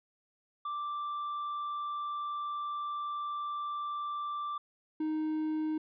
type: tone pair in turn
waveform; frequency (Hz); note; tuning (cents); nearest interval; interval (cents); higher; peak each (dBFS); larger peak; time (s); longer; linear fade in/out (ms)
triangle; 1174.7 / 311.1; D6 / D#4; 0 / 0; octave + major seventh; 2300; first; -32 / -28; second; 0.65-4.58 / 5-5.78; first; 5
effects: resampled to 11025 Hz